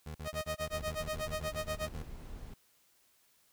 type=tone bursts; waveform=25% pulse; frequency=77.6 Hz; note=D#2; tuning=4 cents flat; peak=-37 dBFS; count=15; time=0.06-2.026 s; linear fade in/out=5 ms; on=90 ms; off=44 ms
type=tone with tremolo; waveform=sawtooth; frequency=622.3 Hz; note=D#5; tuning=in tune; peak=-29 dBFS; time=0.24-1.9 s; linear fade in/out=50 ms; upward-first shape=sine; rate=8.3 Hz; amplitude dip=100%
type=noise; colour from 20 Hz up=brown; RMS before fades=-46 dBFS; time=0.7-2.54 s; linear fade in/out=5 ms
effects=white hiss -69 dBFS RMS until 3.52 s